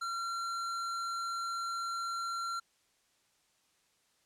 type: tone with hard clipping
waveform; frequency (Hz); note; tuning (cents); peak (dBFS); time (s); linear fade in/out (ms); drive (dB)
sine; 1368; F6; -36; -36; 0.01-2.6; 10; 16
effects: white hiss -72 dBFS RMS until 4.25 s + low-pass 9000 Hz 12 dB/octave